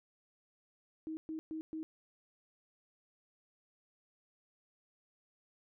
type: tone bursts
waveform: sine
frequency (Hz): 316.7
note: D#4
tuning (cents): +31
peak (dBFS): -38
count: 4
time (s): 1.07-1.83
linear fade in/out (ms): 0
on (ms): 100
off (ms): 120
effects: none